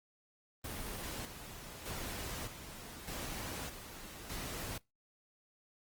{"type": "noise with tremolo", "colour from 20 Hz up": "pink", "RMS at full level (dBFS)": -42, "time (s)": [0.64, 4.78], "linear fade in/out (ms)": 5, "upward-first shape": "square", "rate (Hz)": 0.82, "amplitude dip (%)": 55, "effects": ["noise-tail reverb RT60 0.2 s tail -23 dB re dry", "Opus 24 kbps"]}